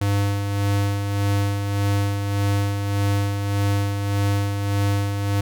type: tone with tremolo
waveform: square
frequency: 100.6 Hz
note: G2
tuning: 45 cents sharp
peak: -18 dBFS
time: 0.01-5.41 s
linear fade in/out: 5 ms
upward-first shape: sine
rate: 1.7 Hz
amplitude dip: 45%
effects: none